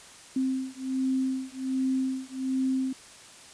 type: beating tone pair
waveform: sine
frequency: 261.6 / 262.9 Hz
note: C4 / C4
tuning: 0 / +8 cents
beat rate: 1.3 Hz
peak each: -29 dBFS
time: 0.36-2.93 s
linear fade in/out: 5 ms
effects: white hiss -49 dBFS RMS until 3.53 s + resampled to 22050 Hz